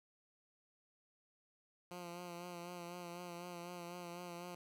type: tone with vibrato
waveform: 10% pulse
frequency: 174.9 Hz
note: F3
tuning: 3 cents sharp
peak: -38 dBFS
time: 1.91-4.55 s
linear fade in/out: 2 ms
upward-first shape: sine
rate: 4 Hz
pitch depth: 34 cents each way
effects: none